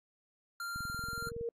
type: tone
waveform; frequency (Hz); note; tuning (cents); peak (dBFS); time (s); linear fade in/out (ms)
square; 1389; F6; -10; -38; 0.6-1.29; 2
type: click train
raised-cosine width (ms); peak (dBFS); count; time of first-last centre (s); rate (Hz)
5; -33; 15; 0.76-1.411; 21.5
type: tone with exponential growth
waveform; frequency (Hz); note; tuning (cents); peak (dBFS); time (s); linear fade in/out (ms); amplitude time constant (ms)
sine; 466.2; A#4; 0; -32; 0.8-1.49; 2; 150
effects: AAC 48 kbps